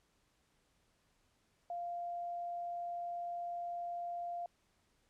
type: tone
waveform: sine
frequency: 696 Hz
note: F5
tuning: 6 cents flat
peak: -38 dBFS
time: 1.7-4.46 s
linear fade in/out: 2 ms
effects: pink hiss -75 dBFS RMS until 5.09 s + low-pass 10000 Hz 12 dB/octave